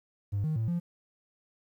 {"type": "tone with pitch steps", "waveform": "triangle", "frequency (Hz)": [100.8, 155.9, 112, 172.9], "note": ["G2", "D#3", "A2", "F3"], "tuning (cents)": [49, 4, 31, -17], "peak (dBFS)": -24, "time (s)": [0.32, 0.8], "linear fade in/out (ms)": 20, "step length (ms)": 120, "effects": ["tanh soft clip ceiling -23 dBFS", "11-bit"]}